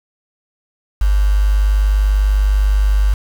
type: tone with quantisation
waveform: sine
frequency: 50.2 Hz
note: G1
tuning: 42 cents sharp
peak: -10 dBFS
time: 1.01-3.14 s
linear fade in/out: 5 ms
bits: 5
effects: none

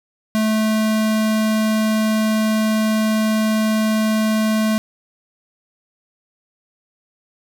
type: tone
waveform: square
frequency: 217.5 Hz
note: A3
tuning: 20 cents flat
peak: -16 dBFS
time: 0.35-4.78 s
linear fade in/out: 0 ms
effects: none

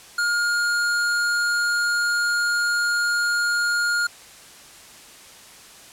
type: tone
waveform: square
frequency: 1420 Hz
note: F6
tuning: 28 cents sharp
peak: -20 dBFS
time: 0.18-4.07 s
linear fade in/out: 5 ms
effects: white hiss -45 dBFS RMS until 5.92 s + low-pass 10000 Hz 12 dB/octave

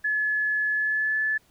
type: tone with pitch glide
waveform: sine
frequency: 1711 to 1733.9 Hz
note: A6 to A6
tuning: -49 to -26 cents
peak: -22 dBFS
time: 0.04-1.38 s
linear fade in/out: 10 ms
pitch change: +23 cents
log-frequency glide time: 0.71-1.19 s
effects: pink hiss -62 dBFS RMS until 1.5 s

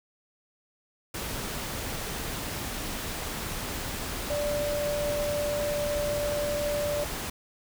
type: tone in noise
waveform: sine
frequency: 586 Hz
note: D5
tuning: 4 cents flat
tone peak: -27 dBFS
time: 4.3-7.04 s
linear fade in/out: 5 ms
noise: pink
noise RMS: -34 dBFS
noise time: 1.14-7.3 s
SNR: +4 dB
effects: none

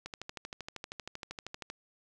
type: click train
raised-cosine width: 0.2 ms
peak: -23 dBFS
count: 22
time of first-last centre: 0.06-1.701 s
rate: 12.8 Hz
effects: none

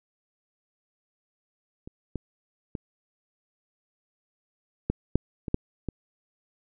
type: clicks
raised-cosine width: 3 ms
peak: -27 / -18 / -19 / -11 / -7 / -19 / -9 / -17 dBFS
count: 8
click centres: 1.875 / 2.157 / 2.752 / 4.9 / 5.156 / 5.482 / 5.544 / 5.887 s
effects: none

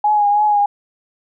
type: tone with vibrato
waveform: sine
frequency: 830.6 Hz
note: G#5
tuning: in tune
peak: -11 dBFS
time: 0.04-0.66 s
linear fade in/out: 5 ms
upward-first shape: triangle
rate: 3.1 Hz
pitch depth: 40 cents each way
effects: none

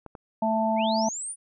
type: clicks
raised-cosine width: 1 ms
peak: -26 dBFS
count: 2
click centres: 0.063 / 0.152 s
type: harmonic tone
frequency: 220.8 Hz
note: A3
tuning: 6 cents sharp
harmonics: 1 / 3 / 4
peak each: -26 / -26 / -26 dBFS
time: 0.42-1.09 s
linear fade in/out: 5 ms
type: linear sweep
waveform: sine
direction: up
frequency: 1975.5 to 9760 Hz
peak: -31 dBFS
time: 0.76-1.36 s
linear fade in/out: 50 ms
effects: none

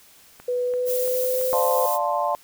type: click train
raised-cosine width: 0.5 ms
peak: -27 dBFS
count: 4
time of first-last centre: 0.4-1.414 s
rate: 2.96 Hz
type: tone with pitch glide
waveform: sine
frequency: 493.9 to 517.6 Hz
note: B4 to C5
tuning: 0 to -19 cents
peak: -21 dBFS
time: 0.48-1.86 s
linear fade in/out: 5 ms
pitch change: +81 cents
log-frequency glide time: 0.64-1.65 s
type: noise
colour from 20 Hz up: violet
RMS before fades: -29 dBFS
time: 0.85-1.99 s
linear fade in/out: 50 ms
type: chord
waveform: sine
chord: D minor seventh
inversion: none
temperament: equal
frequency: 587.3 / 698.5 / 880 / 1046.5 Hz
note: D5 / F5 / A5 / C6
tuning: 0 / 0 / 0 / 0 cents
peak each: -26 dBFS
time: 1.53-2.35 s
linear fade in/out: 0 ms
effects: white hiss -52 dBFS RMS until 2.43 s

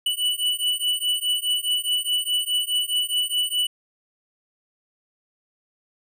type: beating tone pair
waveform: square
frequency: 2960 / 2964.8 Hz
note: F#7 / F#7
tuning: 0 / +3 cents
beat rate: 4.8 Hz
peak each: -25 dBFS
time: 0.06-3.67 s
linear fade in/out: 5 ms
effects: none

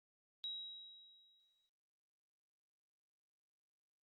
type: tone with exponential decay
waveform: sine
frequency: 3841 Hz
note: B7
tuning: 49 cents flat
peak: -40 dBFS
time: 0.44-1.69 s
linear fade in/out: 0 ms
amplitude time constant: 270 ms
effects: Opus 48 kbps

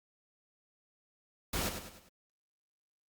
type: noise with echo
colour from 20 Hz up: pink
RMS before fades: -34 dBFS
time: 1.53-1.69 s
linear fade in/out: 5 ms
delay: 100 ms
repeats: 4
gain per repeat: -7 dB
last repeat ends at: 2.09 s
effects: Opus 48 kbps

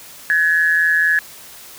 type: tone with amplitude modulation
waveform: sine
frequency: 1693 Hz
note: G#6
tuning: 33 cents sharp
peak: -9 dBFS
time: 0.3-1.19 s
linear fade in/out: 0 ms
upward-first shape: sine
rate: 164 Hz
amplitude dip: 70%
effects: white hiss -39 dBFS RMS until 1.78 s

